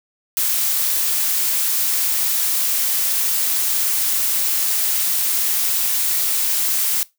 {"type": "noise", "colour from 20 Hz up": "blue", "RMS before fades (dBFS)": -19, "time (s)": [0.37, 7.03], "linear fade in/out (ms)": 0, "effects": ["noise-tail reverb RT60 0.2 s tail -20 dB re dry"]}